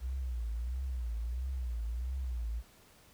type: tone with vibrato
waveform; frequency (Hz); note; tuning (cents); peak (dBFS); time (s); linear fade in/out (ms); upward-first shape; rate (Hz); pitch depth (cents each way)
sine; 60.7; B1; -29; -33; 0-2.63; 50; triangle; 1.5; 170
effects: pink hiss -61 dBFS RMS until 3.13 s